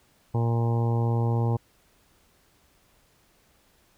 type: harmonic tone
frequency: 116.54 Hz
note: A#2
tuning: in tune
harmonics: 1 / 2 / 3 / 4 / 5 / 6 / 7 / 8 / 9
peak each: -22 / -33 / -35 / -34 / -41 / -45 / -36 / -40 / -45 dBFS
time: 0.34-1.57 s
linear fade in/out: 10 ms
effects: pink hiss -63 dBFS RMS until 3.97 s